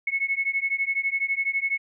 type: beating tone pair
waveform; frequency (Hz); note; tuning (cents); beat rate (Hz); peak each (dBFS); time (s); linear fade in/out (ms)
sine; 2190 / 2202; C#7 / C#7; -22 / -12; 12; -26; 0.07-1.78; 5
effects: none